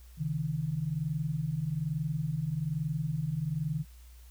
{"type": "tone pair together", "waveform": "sine", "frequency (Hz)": [136.74, 157.9], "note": ["C#3", "D#3"], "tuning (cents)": [-23, 26], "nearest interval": "major second", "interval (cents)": 249, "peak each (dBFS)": [-34, -31], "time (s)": [0.17, 3.85], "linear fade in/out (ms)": 50, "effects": ["added 60 Hz sine -49 dBFS peak until 4.3 s", "white hiss -62 dBFS RMS until 4.3 s"]}